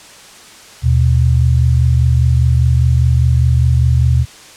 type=tone pair together; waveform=sine; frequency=77.78 / 122.76 Hz; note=D#2 / B2; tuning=0 / -10 cents; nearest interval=minor sixth; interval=790 cents; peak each=-11 dBFS; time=0.82-4.26 s; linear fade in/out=50 ms; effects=white hiss -38 dBFS RMS until 4.56 s + low-pass 8000 Hz 12 dB/octave